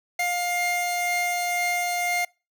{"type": "tone pair together", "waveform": "45% pulse", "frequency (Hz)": [707, 2119], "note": ["F5", "C7"], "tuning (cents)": [21, 21], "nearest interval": "octave + perfect fifth", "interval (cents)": 1900, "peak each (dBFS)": -26, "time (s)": [0.19, 2.25], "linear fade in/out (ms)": 5, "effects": ["noise-tail reverb RT60 0.3 s tail -26 dB re dry"]}